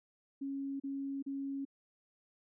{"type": "tone bursts", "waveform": "sine", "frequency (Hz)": 275.2, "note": "C#4", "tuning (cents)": -12, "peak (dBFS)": -36, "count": 3, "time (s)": [0.41, 1.652], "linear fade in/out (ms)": 10, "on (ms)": 390, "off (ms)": 36, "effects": []}